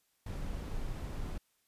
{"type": "noise", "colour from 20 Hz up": "brown", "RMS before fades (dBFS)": -38, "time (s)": [0.26, 1.38], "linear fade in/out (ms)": 5, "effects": ["white hiss -75 dBFS RMS until 1.67 s", "resampled to 32000 Hz"]}